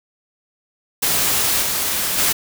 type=noise with level steps; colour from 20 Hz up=white; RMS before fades=-18 / -21 / -17 dBFS; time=1.02-2.33 s; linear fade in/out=10 ms; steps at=1.61 / 2.17 s; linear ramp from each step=20 ms; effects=none